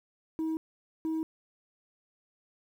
sine tone pair in turn, 319.5 / 319.5 Hz, D#4 / D#4, +46 / +46 cents, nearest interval unison, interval 0 cents, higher neither, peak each -26 / -26 dBFS, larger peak neither, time 0.39-0.57 / 1.05-1.23 s, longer neither, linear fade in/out 0 ms, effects tanh soft clip ceiling -28 dBFS + 10-bit

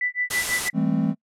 sine tone with tremolo, 1983 Hz, B6, 7 cents sharp, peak -20 dBFS, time 0.01-0.7 s, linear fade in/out 2 ms, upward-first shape sine, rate 6.1 Hz, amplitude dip 100%
white low-pass noise, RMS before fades -29 dBFS, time 0.3-0.69 s, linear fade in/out 10 ms, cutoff 12000 Hz, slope 48 dB/octave
triangle chord, A minor seventh, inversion second, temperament equal with one note detuned, 164.81 / 200.8 / 220 / 261.6 Hz, E3 / G3 / A3 / C4, 0 / +42 / 0 / 0 cents, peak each -23 dBFS, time 0.73-1.15 s, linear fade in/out 50 ms
effects noise-tail reverb RT60 0.1 s tail -25 dB re dry

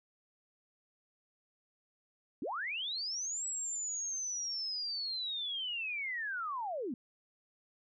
sine linear two-way sweep, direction up then down, 212.8 to 7810 to 212.8 Hz, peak -35 dBFS, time 2.42-6.94 s, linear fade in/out 2 ms, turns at 3.46 s, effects none

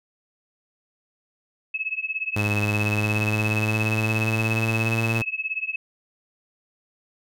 sine tone with tremolo, 2585 Hz, E7, 34 cents flat, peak -21 dBFS, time 1.74-5.76 s, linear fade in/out 5 ms, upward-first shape triangle, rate 17 Hz, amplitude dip 100%
sawtooth tone with pitch glide, 104.2 to 113.63 Hz, G#2 to A#2, +6 to -44 cents, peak -18 dBFS, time 2.36-5.22 s, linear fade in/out 5 ms, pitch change +150 cents, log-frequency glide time 2.59-5.1 s
effects none

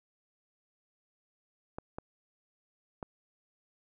clicks, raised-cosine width 1 ms, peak -24 dBFS, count 3, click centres 1.785 / 1.985 / 3.028 s, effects none

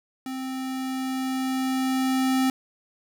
square tone with level ramp, 261.6 Hz, C4, in tune, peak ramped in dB -31 to -20 dBFS, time 0.26-2.5 s, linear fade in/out 2 ms, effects 10-bit

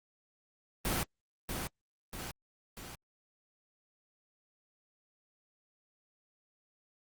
pink noise with echo, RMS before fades -32 dBFS, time 0.85-1.03 s, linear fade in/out 0 ms, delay 640 ms, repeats 3, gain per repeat -5 dB, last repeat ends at 2.95 s, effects Opus 24 kbps

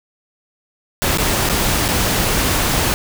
pink noise with dropouts, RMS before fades -17 dBFS, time 1.02-2.94 s, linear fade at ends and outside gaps 0 ms, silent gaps 1.174-1.184 / 1.49-1.497 / 1.881-1.887 s, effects none

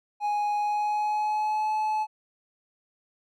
triangle tone with pitch glide, 830.6 to 860.4 Hz, G#5 to A5, 0 to -39 cents, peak -22 dBFS, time 0.2-2.07 s, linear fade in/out 50 ms, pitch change +61 cents, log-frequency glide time 0.57-1.72 s, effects none

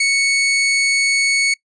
sawtooth tone, 2217 Hz, C#7, in tune, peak -10 dBFS, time 0-1.54 s, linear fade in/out 5 ms, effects noise-tail reverb RT60 0.1 s tail -24 dB re dry + resampled to 22050 Hz

